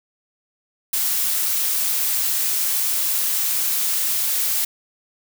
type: noise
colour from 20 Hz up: blue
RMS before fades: -21 dBFS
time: 0.93-4.65 s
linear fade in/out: 5 ms
effects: none